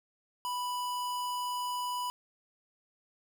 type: tone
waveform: square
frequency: 987.8 Hz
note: B5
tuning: in tune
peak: -33 dBFS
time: 0.45-2.1 s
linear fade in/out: 0 ms
effects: none